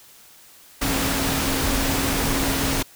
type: tone in noise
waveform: sine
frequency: 270.6 Hz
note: C#4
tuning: 42 cents flat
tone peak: -27 dBFS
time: 0.81-2.83 s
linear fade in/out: 10 ms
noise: pink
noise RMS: -23 dBFS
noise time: 0.81-2.83 s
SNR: -7 dB
effects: white hiss -49 dBFS RMS until 2.95 s